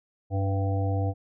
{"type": "harmonic tone with a mistuned harmonic", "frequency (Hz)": 97.3, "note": "G2", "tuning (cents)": -12, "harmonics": [1, 3, 5, 7, 8], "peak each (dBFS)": [-24, -34, -35, -36, -38], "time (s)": [0.3, 1.14], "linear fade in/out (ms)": 50, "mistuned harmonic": 5, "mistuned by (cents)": 29, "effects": []}